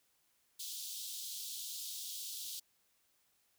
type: high-pass noise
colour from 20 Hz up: pink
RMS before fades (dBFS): -44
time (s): 0.59-2.6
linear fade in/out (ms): 10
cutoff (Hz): 3300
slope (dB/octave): 48
effects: white hiss -75 dBFS RMS until 3.58 s